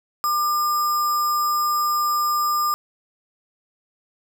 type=tone with sample-and-hold; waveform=sine; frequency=1199 Hz; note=D6; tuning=36 cents sharp; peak=-18 dBFS; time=0.24-2.74 s; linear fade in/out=0 ms; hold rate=6300 Hz; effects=none